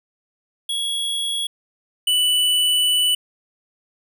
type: tone pair in turn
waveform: square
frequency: 3337 / 2973 Hz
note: G#7 / F#7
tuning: +8 / +8 cents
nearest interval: major second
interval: 200 cents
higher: first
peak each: -22 / -16 dBFS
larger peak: second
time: 0.69-1.47 / 2.07-3.15 s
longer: second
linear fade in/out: 5 ms
effects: none